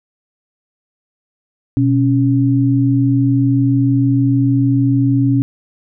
sine tone pair together, 123.47 / 276.7 Hz, B2 / C#4, 0 / -3 cents, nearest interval octave + major second, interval 1397 cents, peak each -13 dBFS, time 1.77-5.42 s, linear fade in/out 0 ms, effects none

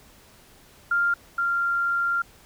sine tone pair in turn, 1396.9 / 1388.1 Hz, F6 / F6, 0 / -11 cents, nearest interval unison, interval 11 cents, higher first, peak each -19 / -21 dBFS, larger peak first, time 0.91-1.14 / 1.38-2.22 s, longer second, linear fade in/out 5 ms, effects pink hiss -53 dBFS RMS until 2.45 s

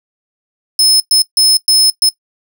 sawtooth tone bursts at uneven times, 5200 Hz, E8, 24 cents flat, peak -5 dBFS, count 5, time 0.79-1 / 1.11-1.22 / 1.37-1.57 / 1.68-1.9 / 2.02-2.09 s, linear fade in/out 2 ms, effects noise-tail reverb RT60 0.1 s tail -17 dB re dry

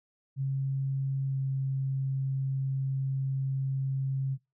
sine tone with pitch glide, 135.6 to 134.59 Hz, C#3 to C3, -38 to +49 cents, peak -27 dBFS, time 0.36-4.38 s, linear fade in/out 50 ms, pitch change -13 cents, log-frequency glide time 1.29-1.36 s, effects noise-tail reverb RT60 0.2 s tail -21 dB re dry

